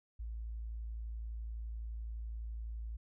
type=tone; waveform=sine; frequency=55.9 Hz; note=A1; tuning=28 cents sharp; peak=-39 dBFS; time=0.19-2.97 s; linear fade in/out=10 ms; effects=none